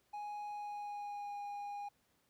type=tone with pitch glide; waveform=triangle; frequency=830.6 to 815.9 Hz; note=G#5 to G#5; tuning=0 to -31 cents; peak=-39 dBFS; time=0.13-1.89 s; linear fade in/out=10 ms; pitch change=-31 cents; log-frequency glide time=0.49-1.38 s; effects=pink hiss -75 dBFS RMS until 2.29 s + high-pass 80 Hz 12 dB/octave

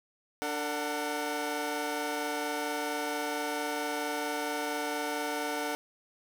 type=tone cluster; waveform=20% pulse; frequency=294 / 453.2 / 740 Hz; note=D4 / A#4 / F#5; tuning=+2 / -49 / 0 cents; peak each=-31 dBFS; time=0.42-5.75 s; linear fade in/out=0 ms; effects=none

